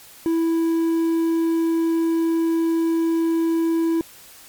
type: tone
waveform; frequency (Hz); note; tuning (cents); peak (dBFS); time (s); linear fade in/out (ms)
triangle; 329.6; E4; 0; -15; 0.26-4.01; 0
effects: white hiss -45 dBFS RMS until 4.48 s + MP3 96 kbps